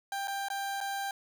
30% pulse tone with dropouts, 791 Hz, G5, 15 cents sharp, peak -30 dBFS, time 0.12-1.11 s, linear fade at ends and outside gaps 2 ms, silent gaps 0.274-0.28 / 0.485-0.501 / 0.805-0.811 s, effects none

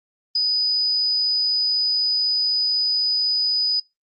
sine tone, 4978 Hz, D#8, in tune, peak -17 dBFS, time 0.35-3.8 s, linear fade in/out 5 ms, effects noise-tail reverb RT60 0.2 s tail -25 dB re dry + Opus 32 kbps

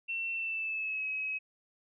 sine tone with pitch glide, 2701 to 2554 Hz, E7 to D#7, +42 to +45 cents, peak -32 dBFS, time 0.08-1.39 s, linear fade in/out 20 ms, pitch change -97 cents, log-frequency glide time 0.32-1.06 s, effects none

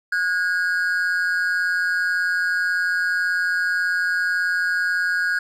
triangle tone pair together, 1455 / 1633.2 Hz, F#6 / G#6, -29 / -29 cents, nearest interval major second, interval 200 cents, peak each -20 dBFS, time 0.12-5.39 s, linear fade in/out 5 ms, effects none

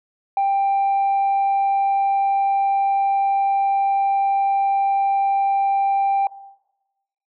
sine tone, 789 Hz, G5, 11 cents sharp, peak -14 dBFS, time 0.37-6.27 s, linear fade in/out 2 ms, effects noise-tail reverb RT60 1.0 s tail -19 dB re dry + tanh soft clip ceiling -14 dBFS

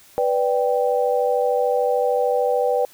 sine chord, G major, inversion first, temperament equal, 493.9 / 587.3 / 784 Hz, B4 / D5 / G5, 0 / 0 / 0 cents, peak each -19 / -23 / -23 dBFS, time 0.18-2.85 s, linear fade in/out 0 ms, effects white hiss -50 dBFS RMS until 2.93 s

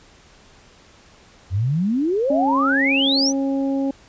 sine exponential sweep, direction up, 86.8 to 6272 Hz, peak -17 dBFS, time 1.5-3.33 s, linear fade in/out 50 ms
harmonic tone, 272.9 Hz, C#4, 27 cents flat, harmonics 1 / 2 / 3, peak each -19 / -27 / -35 dBFS, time 2.3-3.91 s, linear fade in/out 5 ms
effects pink hiss -50 dBFS RMS until 4.08 s + resampled to 16000 Hz

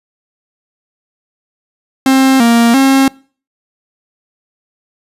45% pulse tone with pitch steps, 265.6 / 233.6 / 269.3 Hz, C4 / A#3 / C#4, +26 / +4 / -50 cents, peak -6 dBFS, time 2.06-3.08 s, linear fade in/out 2 ms, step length 340 ms, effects noise-tail reverb RT60 0.4 s tail -24 dB re dry + resampled to 32000 Hz

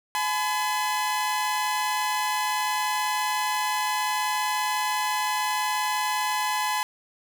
sawtooth tone pair together, 849.3 / 1010 Hz, G#5 / B5, +39 / +39 cents, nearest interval minor third, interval 300 cents, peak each -23 dBFS, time 0.15-6.83 s, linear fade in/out 0 ms, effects 9-bit

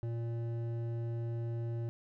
sine tone with hard clipping, 116.54 Hz, A#2, in tune, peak -36 dBFS, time 0.03-1.89 s, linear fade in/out 0 ms, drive 10 dB, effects none

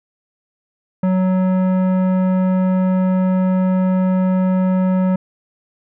sine tone with tanh clipping, 185.9 Hz, F#3, 8 cents sharp, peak -15 dBFS, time 1.03-5.16 s, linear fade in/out 5 ms, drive 14 dB, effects none

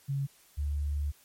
sine tone pair in turn, 138.59 / 72.7 Hz, C#3 / D2, 0 / -17 cents, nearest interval major seventh, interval 1117 cents, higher first, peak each -28 dBFS, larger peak neither, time 0.08-0.27 / 0.57-1.12 s, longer second, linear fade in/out 20 ms, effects white hiss -61 dBFS RMS until 1.24 s + MP3 64 kbps

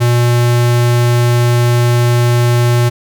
square tone, 120.4 Hz, B2, 44 cents flat, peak -9 dBFS, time 0-2.9 s, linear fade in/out 20 ms, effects none

